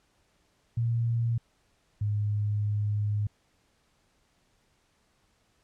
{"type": "tone pair in turn", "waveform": "sine", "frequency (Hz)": [116.54, 104.18], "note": ["A#2", "G#2"], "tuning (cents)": [0, 6], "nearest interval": "major second", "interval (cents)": 194, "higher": "first", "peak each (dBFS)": [-24, -25], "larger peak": "first", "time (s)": [[0.77, 1.38], [2.01, 3.27]], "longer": "second", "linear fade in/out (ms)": 5, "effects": ["pink hiss -69 dBFS RMS until 5.63 s", "low-pass 9000 Hz 12 dB/octave"]}